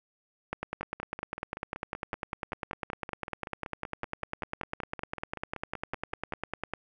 two click trains, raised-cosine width 0.5 ms, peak -23 / -17 dBFS, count 30 / 63, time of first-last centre 0.81-6.323 / 0.53-6.736 s, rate 5.26 / 9.99 Hz, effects none

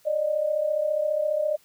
sine tone pair together, 577 / 611.7 Hz, D5 / D#5, -31 / -30 cents, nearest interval minor second, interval 101 cents, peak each -28 / -23 dBFS, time 0.05-1.57 s, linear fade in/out 20 ms, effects white hiss -60 dBFS RMS until 1.64 s

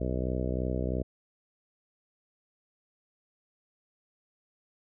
harmonic tone, 63 Hz, B1, 35 cents sharp, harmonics 1 / 2 / 3 / 4 / 5 / 6 / 7 / 8 / 9 / 10, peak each -32 / -35 / -37 / -38 / -39 / -40 / -40 / -41 / -42 / -42 dBFS, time 0-1.03 s, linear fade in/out 10 ms, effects none

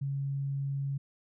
sine tone, 138.59 Hz, C#3, in tune, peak -30 dBFS, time 0.01-0.98 s, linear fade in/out 10 ms, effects none

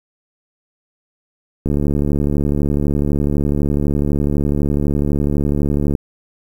click train, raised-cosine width 3 ms, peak -6 dBFS, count 310, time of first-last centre 1.66-5.952 s, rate 72 Hz, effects 7-bit

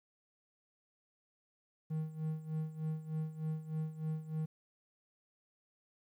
triangle tone with tremolo, 157 Hz, D#3, 16 cents sharp, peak -31 dBFS, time 1.9-4.46 s, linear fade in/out 10 ms, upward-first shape sine, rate 3.3 Hz, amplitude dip 80%, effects 12-bit

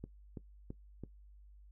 click train, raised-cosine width 3 ms, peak -30 dBFS, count 4, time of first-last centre 0.04-1.037 s, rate 3.01 Hz, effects noise-tail reverb RT60 0.1 s tail -18 dB re dry + added 50 Hz sine -55 dBFS peak until 1.71 s

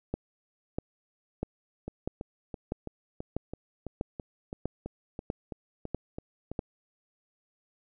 two click trains, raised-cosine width 2 ms, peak -17 / -23 dBFS, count 11 / 15, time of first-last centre 0.14-6.592 / 1.88-6.516 s, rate 1.55 / 3.02 Hz, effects none

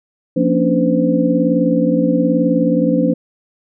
sine tone cluster, 175.3 / 233 / 275.3 / 294.3 / 511 Hz, F3 / A#3 / C#4 / D4 / C5, +7 / -1 / -12 / +4 / -41 cents, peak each -18 dBFS, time 0.36-3.14 s, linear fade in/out 10 ms, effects none

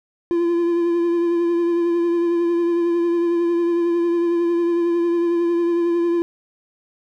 triangle tone with vibrato, 342.3 Hz, F4, 35 cents flat, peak -14 dBFS, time 0.31-6.22 s, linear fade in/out 0 ms, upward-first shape triangle, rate 11 Hz, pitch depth 28 cents each way, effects none

